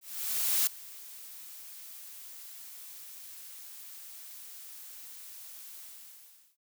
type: noise with ADSR envelope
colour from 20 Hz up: blue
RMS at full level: -26 dBFS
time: 0.01-6.57 s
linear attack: 660 ms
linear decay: 3 ms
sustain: -21 dB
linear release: 770 ms
effects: none